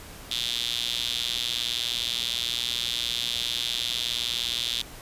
sawtooth tone with high-pass filter, 119.6 Hz, A#2, 45 cents sharp, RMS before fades -29 dBFS, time 0.31-4.82 s, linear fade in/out 5 ms, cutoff 3500 Hz, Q 6.1, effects pink hiss -44 dBFS RMS until 5.01 s + resampled to 32000 Hz

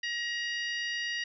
harmonic tone, 948 Hz, A#5, 29 cents sharp, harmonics 2 / 3 / 4 / 5 / 6, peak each -33 / -37 / -44 / -42 / -46 dBFS, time 0.03-1.24 s, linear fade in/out 5 ms, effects none

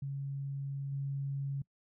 sine tone with level steps, 138.59 Hz, C#3, in tune, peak -35 / -33 dBFS, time 0.02-1.62 s, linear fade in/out 5 ms, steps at 0.92 s, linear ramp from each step 5 ms, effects noise-tail reverb RT60 0.1 s tail -24 dB re dry

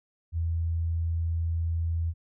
sine tone, 83 Hz, E2, 12 cents sharp, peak -25 dBFS, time 0.32-2.14 s, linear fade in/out 50 ms, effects none

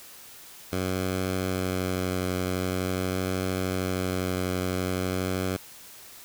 10% pulse tone with vibrato, 92.5 Hz, F#2, in tune, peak -18 dBFS, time 0.72-5.57 s, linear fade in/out 10 ms, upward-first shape triangle, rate 0.46 Hz, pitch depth 18 cents each way, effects white hiss -47 dBFS RMS until 6.24 s

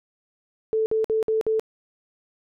sine tone bursts, 440 Hz, A4, in tune, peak -19 dBFS, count 5, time 0.73-1.596 s, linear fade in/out 0 ms, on 130 ms, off 54 ms, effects none

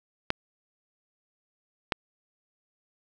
clicks, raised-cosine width 0.3 ms, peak -8 dBFS, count 2, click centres 0.304 / 1.922 s, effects none

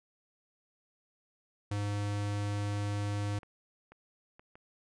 square tone, 102.5 Hz, G#2, 22 cents flat, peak -32 dBFS, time 1.71-3.39 s, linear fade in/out 5 ms
clicks, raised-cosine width 0.5 ms, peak -38 dBFS, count 7, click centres 2.585 / 2.732 / 2.771 / 3.432 / 3.92 / 4.395 / 4.555 s
effects resampled to 22050 Hz

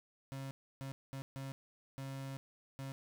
35% pulse tone bursts at uneven times, 135.4 Hz, C#3, 40 cents flat, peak -40 dBFS, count 6, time 0.32-0.51 / 0.81-0.92 / 1.13-1.22 / 1.36-1.52 / 1.98-2.37 / 2.79-2.92 s, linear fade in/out 0 ms, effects none

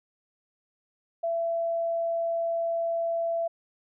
sine tone, 670 Hz, E5, 28 cents sharp, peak -25 dBFS, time 1.23-3.48 s, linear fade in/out 10 ms, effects none

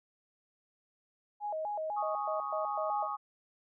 sine tone with vibrato, 723 Hz, F#5, 40 cents flat, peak -33 dBFS, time 1.4-3.08 s, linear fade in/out 50 ms, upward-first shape square, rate 4 Hz, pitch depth 240 cents each way
sine chord, Ab suspended fourth, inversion none, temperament just, 830.6 / 1107.5 / 1245.9 Hz, Ab5 / Db6 / Eb6, 0 / -2 / +2 cents, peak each -38 dBFS, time 1.96-3.17 s, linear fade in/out 20 ms
effects none

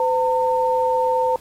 sine tone pair together, 509 / 906.9 Hz, C5 / A#5, -48 / -48 cents, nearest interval minor seventh, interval 1000 cents, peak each -19 dBFS, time 0-1.36 s, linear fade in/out 2 ms, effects pink hiss -48 dBFS RMS until 1.4 s + AAC 48 kbps

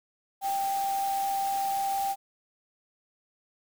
sine tone in noise, 787 Hz, G5, 7 cents sharp, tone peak -26 dBFS, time 0.41-2.16 s, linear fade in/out 50 ms, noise white, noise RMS -40 dBFS, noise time 0.41-2.16 s, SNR +11 dB, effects none

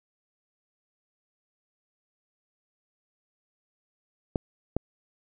clicks, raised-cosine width 2 ms, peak -12 dBFS, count 2, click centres 4.358 / 4.766 s, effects none

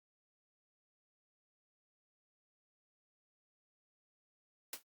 white noise with exponential decay, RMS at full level -38 dBFS, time 4.73-4.83 s, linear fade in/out 2 ms, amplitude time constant 21 ms, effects high-pass 200 Hz 12 dB/octave + Opus 48 kbps

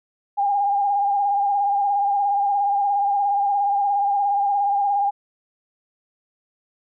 sine tone with vibrato, 806 Hz, G5, 48 cents sharp, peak -17 dBFS, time 0.37-5.11 s, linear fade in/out 20 ms, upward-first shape sine, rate 17 Hz, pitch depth 39 cents each way, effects none

